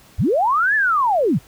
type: linear two-way sweep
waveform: sine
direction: up then down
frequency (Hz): 43.52 to 1776 to 94.9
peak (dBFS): -14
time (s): 0.18-1.39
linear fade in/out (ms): 20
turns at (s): 0.75
effects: pink hiss -49 dBFS RMS until 1.47 s